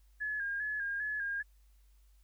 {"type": "tone with vibrato", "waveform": "sine", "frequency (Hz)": 1661.2, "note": "G#6", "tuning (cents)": 0, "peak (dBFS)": -33, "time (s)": [0.2, 1.43], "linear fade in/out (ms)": 20, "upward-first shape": "square", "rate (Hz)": 2.5, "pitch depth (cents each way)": 46, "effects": ["added 50 Hz sine -60 dBFS peak until 2.23 s", "white hiss -75 dBFS RMS until 2.23 s"]}